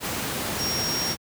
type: tone in noise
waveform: sine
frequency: 5580 Hz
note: F8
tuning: 2 cents flat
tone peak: -26 dBFS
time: 0.57-1.16 s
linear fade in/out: 50 ms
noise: pink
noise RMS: -28 dBFS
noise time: 0-1.17 s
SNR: -1 dB
effects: high-pass 100 Hz 12 dB/octave